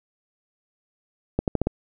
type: accelerating click train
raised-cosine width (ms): 2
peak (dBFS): -8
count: 5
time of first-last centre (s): 1.39-1.67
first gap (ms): 88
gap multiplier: 0.85
effects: none